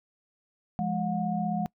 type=tone cluster; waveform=sine; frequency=172.9 / 208.5 / 722 Hz; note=F3 / G#3 / F#5; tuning=-17 / +7 / -43 cents; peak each=-31 / -30 / -31 dBFS; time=0.79-1.66 s; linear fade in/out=0 ms; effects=noise-tail reverb RT60 0.1 s tail -24 dB re dry